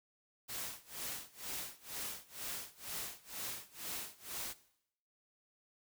white noise with tremolo, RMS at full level -41 dBFS, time 0.48-4.54 s, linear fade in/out 20 ms, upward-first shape sine, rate 2.1 Hz, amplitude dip 95%, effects noise-tail reverb RT60 0.7 s tail -17 dB re dry

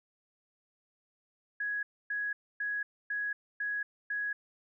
sine tone bursts, 1668 Hz, G#6, 7 cents sharp, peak -31 dBFS, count 6, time 1.6-4.33 s, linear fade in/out 5 ms, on 230 ms, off 270 ms, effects none

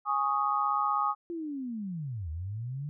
sine chord, Ab suspended fourth, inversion none, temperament equal, 830.6 / 1108.7 / 1244.5 Hz, Ab5 / Db6 / Eb6, 0 / 0 / 0 cents, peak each -31 / -31 / -28 dBFS, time 0.05-1.15 s, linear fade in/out 50 ms
sine linear two-way sweep, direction down then up, 347.9 to 75 to 150.5 Hz, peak -33 dBFS, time 1.3-2.89 s, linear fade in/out 0 ms, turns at 2.3 s
effects none

